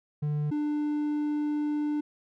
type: tone pair in turn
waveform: triangle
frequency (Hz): 148.7 / 297.4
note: D3 / D4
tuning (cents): +22 / +22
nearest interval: octave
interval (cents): 1200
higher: second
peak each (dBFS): -24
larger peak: neither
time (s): 0.22-0.51 / 0.51-2.01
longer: second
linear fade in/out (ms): 10
effects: none